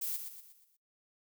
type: noise with echo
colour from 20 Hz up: violet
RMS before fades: -36 dBFS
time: 0.01-0.17 s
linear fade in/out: 10 ms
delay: 120 ms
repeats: 5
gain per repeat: -7 dB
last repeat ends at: 0.77 s
effects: noise-tail reverb RT60 0.2 s tail -25 dB re dry